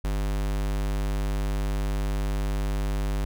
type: tone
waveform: square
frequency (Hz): 50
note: G1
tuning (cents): +35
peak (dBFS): -25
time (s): 0.04-3.25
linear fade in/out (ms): 5
effects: none